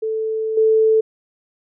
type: tone with level steps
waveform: sine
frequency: 440 Hz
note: A4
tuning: in tune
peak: -19 / -11 dBFS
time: 0.02-1.01 s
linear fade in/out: 10 ms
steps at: 0.57 s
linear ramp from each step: 5 ms
effects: none